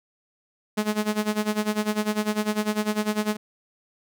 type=tone with tremolo; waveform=sawtooth; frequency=212.1 Hz; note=G#3; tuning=37 cents sharp; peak=-16 dBFS; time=0.77-3.37 s; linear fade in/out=10 ms; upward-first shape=sine; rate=10 Hz; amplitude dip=85%; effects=none